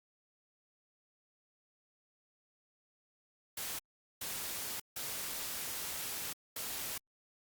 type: noise bursts at uneven times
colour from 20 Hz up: white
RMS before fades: -40 dBFS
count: 4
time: 3.57-3.79 / 4.21-4.8 / 4.96-6.33 / 6.56-6.98 s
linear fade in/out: 5 ms
effects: Opus 48 kbps